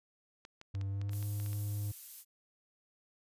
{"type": "clicks", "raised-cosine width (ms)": 0.2, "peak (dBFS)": -33, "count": 11, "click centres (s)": [0.451, 0.614, 0.751, 0.813, 1.015, 1.094, 1.133, 1.227, 1.4, 1.462, 1.531]}
{"type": "tone with pitch glide", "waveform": "triangle", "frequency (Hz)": [98, 102.99], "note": ["G2", "G#2"], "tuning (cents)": [0, -14], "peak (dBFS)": -32, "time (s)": [0.74, 1.92], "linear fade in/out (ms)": 10, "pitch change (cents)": 86, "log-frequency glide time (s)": [0.88, 1.23]}
{"type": "noise", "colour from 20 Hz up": "violet", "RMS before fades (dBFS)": -46, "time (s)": [1.1, 2.25], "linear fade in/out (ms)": 50}
{"effects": ["resampled to 32000 Hz"]}